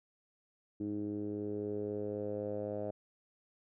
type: tone with low-pass filter sweep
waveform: 10% pulse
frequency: 103.8 Hz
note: G#2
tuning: in tune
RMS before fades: -38 dBFS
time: 0.8-2.91 s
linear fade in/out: 5 ms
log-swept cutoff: 310 to 610 Hz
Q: 4
effects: none